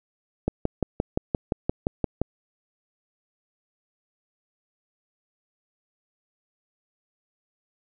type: click train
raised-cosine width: 2 ms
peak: -9 dBFS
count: 11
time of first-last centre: 0.48-2.216 s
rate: 5.76 Hz
effects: none